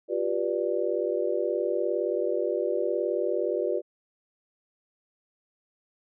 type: chord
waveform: sine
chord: G dominant seventh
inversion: third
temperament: just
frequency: 352.8 / 392 / 490 / 588 Hz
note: F4 / G4 / B4 / D5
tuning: +18 / 0 / -14 / +2 cents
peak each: -30 dBFS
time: 0.08-3.82 s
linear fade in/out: 50 ms
effects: none